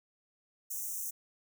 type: high-pass noise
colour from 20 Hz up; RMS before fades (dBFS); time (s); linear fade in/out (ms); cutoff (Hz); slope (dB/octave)
white; -38; 0.7-1.11; 10; 5800; 96
effects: none